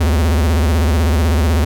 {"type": "tone with vibrato", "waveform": "square", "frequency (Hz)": 77.78, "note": "D#2", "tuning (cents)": 0, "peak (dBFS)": -12, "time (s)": [0, 1.65], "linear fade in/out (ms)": 10, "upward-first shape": "sine", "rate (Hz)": 16, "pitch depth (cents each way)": 200, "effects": []}